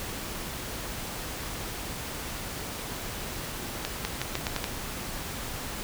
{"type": "accelerating click train", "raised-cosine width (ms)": 0.2, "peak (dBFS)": -11, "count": 7, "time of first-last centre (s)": [3.85, 4.642], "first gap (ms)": 200, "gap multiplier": 0.83, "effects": ["pink hiss -36 dBFS RMS until 5.83 s"]}